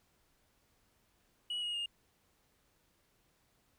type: tone with pitch steps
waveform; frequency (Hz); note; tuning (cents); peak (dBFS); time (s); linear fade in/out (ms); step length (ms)
sine; 2924 / 2879 / 2834; F#7 / F#7 / F7; -21 / -48 / +25; -32; 1.5-1.86; 5; 120
effects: tanh soft clip ceiling -34 dBFS + pink hiss -73 dBFS RMS until 3.78 s